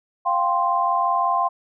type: chord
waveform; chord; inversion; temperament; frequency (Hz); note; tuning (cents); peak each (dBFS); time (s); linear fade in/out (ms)
sine; F suspended second; none; equal; 698.5 / 784 / 1046.5; F5 / G5 / C6; 0 / 0 / 0; -23 / -24 / -20; 0.25-1.49; 20
effects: none